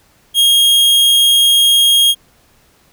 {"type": "tone", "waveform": "45% pulse", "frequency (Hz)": 3257, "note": "G#7", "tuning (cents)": -34, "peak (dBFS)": -7, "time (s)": [0.34, 2.15], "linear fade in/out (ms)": 50, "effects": ["pink hiss -52 dBFS RMS until 2.92 s"]}